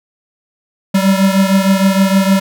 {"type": "beating tone pair", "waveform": "square", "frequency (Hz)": [191.7, 198.2], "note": ["G3", "G3"], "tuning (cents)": [-38, 19], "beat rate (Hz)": 6.5, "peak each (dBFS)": [-11, -15], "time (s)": [0.94, 2.4], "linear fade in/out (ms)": 10, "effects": []}